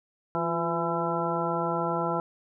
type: harmonic tone with a mistuned harmonic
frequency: 167.7 Hz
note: E3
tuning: 30 cents sharp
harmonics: 1 / 2 / 3 / 4 / 5 / 6 / 8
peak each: -33 / -33 / -33 / -33 / -33 / -33 / -33 dBFS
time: 0.35-2.2 s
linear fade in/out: 0 ms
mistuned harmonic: 2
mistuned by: +56 cents
effects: none